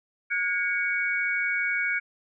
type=tone cluster; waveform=sine; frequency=1446 / 1631 / 2237 Hz; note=F#6 / G#6 / C#7; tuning=-40 / -32 / +15 cents; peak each=-30 / -30 / -26 dBFS; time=0.3-2 s; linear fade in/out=20 ms; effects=none